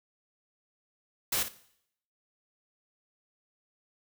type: noise with echo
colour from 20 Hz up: white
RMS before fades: -29 dBFS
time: 1.32-1.43 s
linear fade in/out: 5 ms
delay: 55 ms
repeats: 1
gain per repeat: -10 dB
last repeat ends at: 1.485 s
effects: noise-tail reverb RT60 0.7 s tail -17 dB re dry